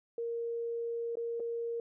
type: tone with dropouts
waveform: sine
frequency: 466.2 Hz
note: A#4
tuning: in tune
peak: -33 dBFS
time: 0.18-1.8 s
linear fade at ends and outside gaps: 2 ms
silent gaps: 1.155-1.17 / 1.398-1.402 s
effects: none

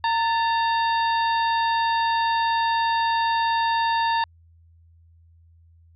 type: harmonic tone with a mistuned harmonic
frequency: 919 Hz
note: A#5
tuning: 25 cents flat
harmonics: 1 / 2 / 3 / 4 / 5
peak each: -20 / -28 / -35 / -33 / -36 dBFS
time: 0.04-4.24 s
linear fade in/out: 2 ms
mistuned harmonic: 2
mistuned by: -82 cents
effects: added 83 Hz sine -51 dBFS peak until 5.95 s

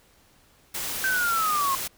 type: noise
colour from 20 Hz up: white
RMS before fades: -31 dBFS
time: 0.74-1.88 s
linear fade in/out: 10 ms
type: linear sweep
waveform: sine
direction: down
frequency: 1568 to 1061 Hz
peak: -22 dBFS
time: 1.04-1.75 s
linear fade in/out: 0 ms
effects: pink hiss -59 dBFS RMS until 1.97 s

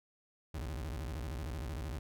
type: tone with vibrato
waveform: 35% pulse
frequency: 67.5 Hz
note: C#2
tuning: 45 cents flat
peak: -36 dBFS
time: 0.54-1.99 s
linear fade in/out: 5 ms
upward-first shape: square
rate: 13 Hz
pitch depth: 290 cents each way
effects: none

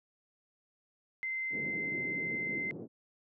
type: tone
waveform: sine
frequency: 2074 Hz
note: C7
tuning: 16 cents flat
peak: -33 dBFS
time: 1.23-2.71 s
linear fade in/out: 0 ms
type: band-pass noise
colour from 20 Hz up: white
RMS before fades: -43 dBFS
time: 1.5-2.88 s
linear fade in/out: 50 ms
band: 140 to 400 Hz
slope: 24 dB/octave
effects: none

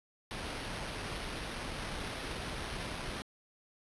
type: noise with sample-and-hold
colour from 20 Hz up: pink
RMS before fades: -40 dBFS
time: 0.31-3.22 s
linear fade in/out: 0 ms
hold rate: 7350 Hz
effects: resampled to 24000 Hz

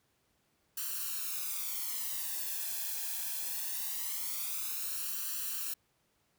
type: noise with flanger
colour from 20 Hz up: blue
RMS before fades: -37 dBFS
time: 0.77-5.74 s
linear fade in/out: 5 ms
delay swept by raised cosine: 0.69 to 1.21 ms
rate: 0.22 Hz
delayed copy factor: +0.75
effects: pink hiss -74 dBFS RMS until 6.38 s + high-pass 60 Hz 12 dB/octave

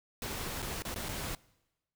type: noise with dropouts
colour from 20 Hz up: pink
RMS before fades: -38 dBFS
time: 0.22-1.35 s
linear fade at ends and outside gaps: 1 ms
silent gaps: 0.621-0.626 / 0.822-0.851 / 0.943-0.96 / 1.086-1.09 s
effects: noise-tail reverb RT60 1.0 s tail -23 dB re dry

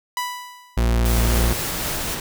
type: tone with exponential decay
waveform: sawtooth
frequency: 988 Hz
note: B5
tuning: in tune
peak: -17 dBFS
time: 0.17-0.96 s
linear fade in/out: 1 ms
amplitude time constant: 170 ms
type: tone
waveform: 40% pulse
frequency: 58.3 Hz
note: A#1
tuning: 1 cent sharp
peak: -15 dBFS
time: 0.77-1.53 s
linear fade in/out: 5 ms
type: noise with tremolo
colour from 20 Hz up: white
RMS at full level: -28 dBFS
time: 1.05-2.15 s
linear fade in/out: 5 ms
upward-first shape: sine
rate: 3.9 Hz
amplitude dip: 25%
type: noise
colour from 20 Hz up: pink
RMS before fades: -28 dBFS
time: 1.16-2.2 s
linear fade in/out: 2 ms
effects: none

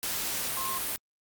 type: tone in noise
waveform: sine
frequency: 1062 Hz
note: C6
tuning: 25 cents sharp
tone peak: -33 dBFS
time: 0.57-0.78 s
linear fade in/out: 0 ms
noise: white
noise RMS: -32 dBFS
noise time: 0.03-0.96 s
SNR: -4 dB
effects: Opus 48 kbps

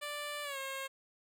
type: tone with pitch glide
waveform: 10% pulse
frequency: 587.3 to 538.6 Hz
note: D5 to C#5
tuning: 0 to -50 cents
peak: -30 dBFS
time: 0.01-0.88 s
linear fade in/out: 20 ms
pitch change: -150 cents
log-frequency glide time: 0.43-0.58 s
effects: none

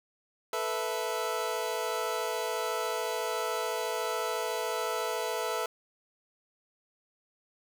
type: chord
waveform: 25% pulse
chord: A suspended second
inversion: none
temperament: equal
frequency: 440 / 493.9 / 659.3 Hz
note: A4 / B4 / E5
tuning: 0 / 0 / 0 cents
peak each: -31 dBFS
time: 0.53-5.66 s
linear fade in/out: 2 ms
effects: none

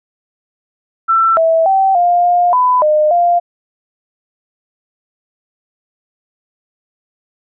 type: tone with pitch steps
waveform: sine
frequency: 1338 / 653 / 772 / 703 / 707 / 1000 / 609 / 697 Hz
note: E6 / E5 / G5 / F5 / F5 / B5 / D#5 / F5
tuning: +25 / -17 / -27 / +11 / +21 / +21 / -37 / -4 cents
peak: -8 dBFS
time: 1.08-3.4 s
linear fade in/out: 20 ms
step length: 290 ms
effects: none

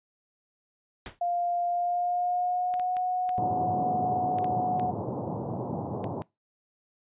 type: noise with exponential decay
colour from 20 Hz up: pink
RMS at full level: -34 dBFS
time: 1.06-1.19 s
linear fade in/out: 1 ms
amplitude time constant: 27 ms
type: tone with pitch glide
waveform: sine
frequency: 700 to 731 Hz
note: F5 to F#5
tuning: +4 to -21 cents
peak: -25 dBFS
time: 1.21-4.91 s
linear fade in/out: 5 ms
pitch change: +75 cents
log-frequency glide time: 1.67-2.94 s
type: clicks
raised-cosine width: 0.3 ms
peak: -26 dBFS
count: 8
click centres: 2.74 / 2.797 / 2.968 / 3.292 / 4.386 / 4.444 / 4.797 / 6.042 s
type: band-pass noise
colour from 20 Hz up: pink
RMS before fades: -33 dBFS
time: 3.38-6.22 s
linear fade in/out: 0 ms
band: 100 to 920 Hz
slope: 48 dB/octave
effects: noise-tail reverb RT60 0.2 s tail -21 dB re dry + resampled to 8000 Hz

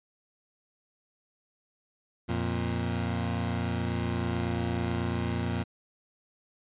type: tone pair together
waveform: 20% pulse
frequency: 87.31 / 116.54 Hz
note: F2 / A#2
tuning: 0 / 0 cents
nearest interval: perfect fourth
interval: 500 cents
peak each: -26 / -26 dBFS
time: 2.28-5.64 s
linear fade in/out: 20 ms
effects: resampled to 8000 Hz

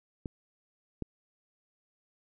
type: clicks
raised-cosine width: 3 ms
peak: -23 / -21 dBFS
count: 2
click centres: 0.258 / 1.023 s
effects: none

